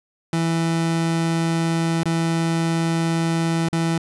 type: tone with dropouts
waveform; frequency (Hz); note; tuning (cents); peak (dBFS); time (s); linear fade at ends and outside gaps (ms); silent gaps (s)
30% pulse; 165.2; E3; +4; -16; 0.33-3.98; 2; 2.033-2.056 / 3.686-3.728
effects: resampled to 24000 Hz